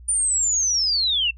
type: linear sweep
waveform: sine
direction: down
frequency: 9270 to 2637 Hz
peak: -18 dBFS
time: 0.08-1.31 s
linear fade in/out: 10 ms
effects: noise-tail reverb RT60 0.1 s tail -24 dB re dry + added 60 Hz sine -40 dBFS peak until 1.37 s